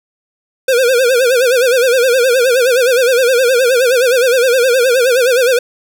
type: tone with vibrato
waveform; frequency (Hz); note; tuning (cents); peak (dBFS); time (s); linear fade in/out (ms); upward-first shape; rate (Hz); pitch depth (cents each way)
square; 500; B4; +21; -9; 0.68-5.59; 5; sine; 9.6; 120
effects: none